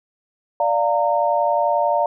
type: chord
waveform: sine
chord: Bb major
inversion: first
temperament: equal with one note detuned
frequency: 587.3 / 698.5 / 919 Hz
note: D5 / F5 / Bb5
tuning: 0 / 0 / -25 cents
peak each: -20 dBFS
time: 0.6-2.06 s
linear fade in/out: 2 ms
effects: none